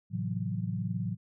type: chord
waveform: sine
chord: F# half-diminished seventh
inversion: first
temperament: just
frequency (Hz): 111 / 133.2 / 166.5 / 185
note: A2 / C3 / E3 / F#3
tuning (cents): +16 / +31 / +18 / 0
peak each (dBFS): -34 / -39 / -36 / -35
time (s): 0.1-1.17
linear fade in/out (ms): 50
effects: none